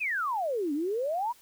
sine exponential two-way sweep, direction down then up, 2653 to 277.2 to 1001 Hz, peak -27 dBFS, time 0-1.33 s, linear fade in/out 20 ms, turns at 0.73 s, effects white hiss -58 dBFS RMS until 1.41 s

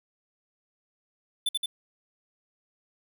square tone with echo, 3520 Hz, A7, in tune, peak -24 dBFS, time 1.46-1.49 s, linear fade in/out 5 ms, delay 85 ms, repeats 2, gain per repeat -2 dB, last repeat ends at 1.66 s, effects none

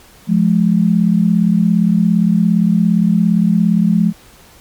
sine tone pair together, 175 / 212.4 Hz, F3 / G#3, +4 / +39 cents, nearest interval minor third, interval 335 cents, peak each -12 dBFS, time 0.27-4.13 s, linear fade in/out 50 ms, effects pink hiss -44 dBFS RMS until 4.6 s + MP3 96 kbps

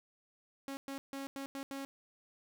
sawtooth tone bursts at uneven times, 273.9 Hz, C#4, 21 cents flat, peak -36 dBFS, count 6, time 0.68-0.77 / 0.88-0.98 / 1.13-1.27 / 1.36-1.46 / 1.55-1.63 / 1.71-1.85 s, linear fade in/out 0 ms, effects none

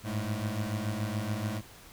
25% pulse beating tone pair, 102.9 / 109.9 Hz, G#2 / A2, -16 / -2 cents, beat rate 7 Hz, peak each -30 dBFS, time 0.03-1.62 s, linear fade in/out 50 ms, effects pink hiss -52 dBFS RMS until 1.92 s

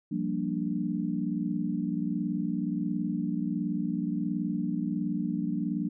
sine chord, G minor seventh, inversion third, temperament equal, 174.61 / 196 / 233.1 / 293.7 Hz, F3 / G3 / Bb3 / D4, 0 / 0 / 0 / 0 cents, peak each -33 dBFS, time 0.11-5.89 s, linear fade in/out 10 ms, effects none

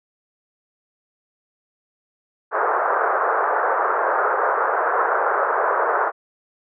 white band-pass noise, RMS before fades -20 dBFS, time 2.51-6.12 s, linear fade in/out 50 ms, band 410 to 1500 Hz, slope 48 dB/octave, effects none

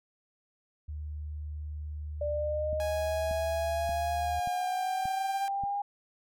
sine tone, 75.3 Hz, D2, 44 cents sharp, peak -35 dBFS, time 0.88-4.4 s, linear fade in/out 10 ms
sine exponential sweep, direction up, 587.3 to 813 Hz, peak -29 dBFS, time 2.21-5.82 s, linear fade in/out 5 ms
click train, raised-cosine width 5 ms, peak -30 dBFS, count 6, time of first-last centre 2.73-5.637 s, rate 1.72 Hz
sawtooth tone with pitch glide, 829 to 795.7 Hz, G#5 to G5, -3 to +26 cents, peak -33 dBFS, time 2.8-5.48 s, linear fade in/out 0 ms, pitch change -71 cents, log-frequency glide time 4.12-4.74 s
effects none

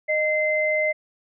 sine tone pair together, 616 / 2070 Hz, D#5 / C7, -17 / -19 cents, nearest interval octave + major sixth, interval 2098 cents, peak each -22 dBFS, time 0.08-0.93 s, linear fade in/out 20 ms, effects none

